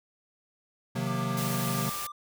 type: chord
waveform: square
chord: C half-diminished seventh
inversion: none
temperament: equal with one note detuned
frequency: 130.81 / 155.56 / 180.77 / 233.1 Hz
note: C3 / Eb3 / Gb3 / Bb3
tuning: 0 / 0 / -40 / 0 cents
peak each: -33 / -38 / -34 / -36 dBFS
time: 0.95-1.9 s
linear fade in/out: 10 ms
type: tone with tremolo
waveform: triangle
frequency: 1186 Hz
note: D6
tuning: 17 cents sharp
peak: -34 dBFS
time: 1.07-2.12 s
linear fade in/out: 5 ms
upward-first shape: sine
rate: 1.6 Hz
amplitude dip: 25%
type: noise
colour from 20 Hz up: white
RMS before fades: -36 dBFS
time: 1.37-2.07 s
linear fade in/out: 5 ms
effects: none